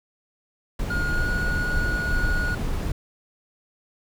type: noise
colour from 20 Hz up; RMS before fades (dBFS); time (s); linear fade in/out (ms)
brown; -25; 0.79-2.92; 5
type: tone with pitch glide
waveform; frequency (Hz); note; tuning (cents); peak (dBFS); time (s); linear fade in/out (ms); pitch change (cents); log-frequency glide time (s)
triangle; 1433 to 1449.7; F6 to F#6; +44 to -36; -24; 0.9-2.55; 5; +20; 1.11-1.27
effects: none